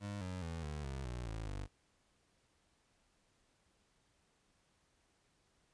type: tone with pitch steps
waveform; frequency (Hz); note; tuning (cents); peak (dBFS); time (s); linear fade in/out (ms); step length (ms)
25% pulse; 101.8 / 91.75 / 82.69 / 74.52 / 67.16 / 60.53 / 54.55 / 49.17; G#2 / F#2 / E2 / D2 / C2 / B1 / A1 / G1; -34 / -14 / +6 / +26 / +46 / -34 / -14 / +6; -37; 0-1.68; 50; 210
effects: pink hiss -75 dBFS RMS until 5.73 s + resampled to 22050 Hz